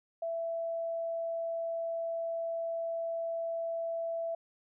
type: tone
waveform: sine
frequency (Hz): 665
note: E5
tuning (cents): +15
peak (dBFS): -32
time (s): 0.22-4.35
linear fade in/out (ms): 5
effects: none